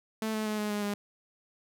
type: tone with pitch steps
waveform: sawtooth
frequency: 219.5 / 216.4 / 213.3 / 210.2 / 207.2 / 204.2 Hz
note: A3 / A3 / G#3 / G#3 / G#3 / G#3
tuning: -4 / -29 / +46 / +21 / -4 / -29 cents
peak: -26 dBFS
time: 0.22-0.94 s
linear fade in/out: 2 ms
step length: 120 ms
effects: none